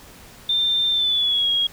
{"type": "tone with pitch glide", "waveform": "sine", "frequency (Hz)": [3588, 3290], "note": ["A7", "G#7"], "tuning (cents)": [33, -17], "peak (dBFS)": -17, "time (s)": [0.49, 1.67], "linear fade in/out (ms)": 5, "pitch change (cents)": -150, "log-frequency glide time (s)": [0.91, 1.49], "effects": ["pink hiss -45 dBFS RMS until 1.72 s"]}